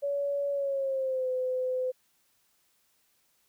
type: tone with pitch glide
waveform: sine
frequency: 566 to 510.1 Hz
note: C#5 to C5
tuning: +36 to -44 cents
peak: -27 dBFS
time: 0.02-1.92 s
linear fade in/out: 20 ms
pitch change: -180 cents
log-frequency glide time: 0.51-1.29 s
effects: white hiss -70 dBFS RMS until 3.48 s